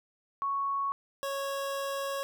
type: tone pair in turn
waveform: sine / 25% pulse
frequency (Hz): 1109 / 552.1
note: C#6 / C#5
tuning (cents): 0 / -7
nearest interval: octave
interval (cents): 1207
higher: first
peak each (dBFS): -28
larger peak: neither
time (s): 0.42-0.92 / 1.23-2.23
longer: second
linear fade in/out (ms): 0
effects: none